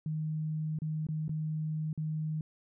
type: tone with dropouts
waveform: sine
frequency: 155.56 Hz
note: D#3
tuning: in tune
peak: -31 dBFS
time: 0.06-2.41 s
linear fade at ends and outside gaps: 2 ms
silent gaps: 0.788-0.819 / 1.068-1.087 / 1.281-1.293 / 1.93-1.976 s
effects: none